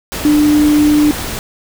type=tone in noise; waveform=sine; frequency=298.2 Hz; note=D4; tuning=27 cents sharp; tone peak=-7 dBFS; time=0.25-1.11 s; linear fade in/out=0 ms; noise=pink; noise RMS=-22 dBFS; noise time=0.12-1.39 s; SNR=+12 dB; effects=none